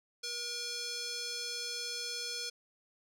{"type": "tone with band-pass filter", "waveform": "square", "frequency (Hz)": 478.4, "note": "A#4", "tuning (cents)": 45, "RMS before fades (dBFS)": -39, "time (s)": [0.23, 2.5], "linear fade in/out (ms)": 10, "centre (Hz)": 5100, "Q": 2.6, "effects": []}